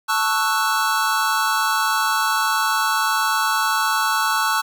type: chord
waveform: square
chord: F# minor seventh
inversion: first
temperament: equal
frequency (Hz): 880 / 1108.7 / 1318.5 / 1480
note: A5 / C#6 / E6 / F#6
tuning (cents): 0 / 0 / 0 / 0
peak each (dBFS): -24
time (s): 0.08-4.62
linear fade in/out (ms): 20
effects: none